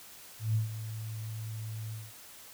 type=tone with ADSR envelope; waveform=sine; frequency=110 Hz; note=A2; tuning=in tune; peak=-24 dBFS; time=0.39-2.13 s; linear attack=160 ms; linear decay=130 ms; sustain=-12 dB; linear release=210 ms; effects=white hiss -51 dBFS RMS until 2.53 s